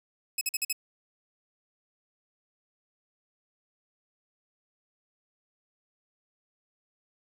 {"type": "tone bursts", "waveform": "10% pulse", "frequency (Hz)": 2569, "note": "E7", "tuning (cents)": -45, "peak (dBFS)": -18, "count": 5, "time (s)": [0.38, 0.728], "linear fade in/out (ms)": 5, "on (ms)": 32, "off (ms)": 47, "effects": []}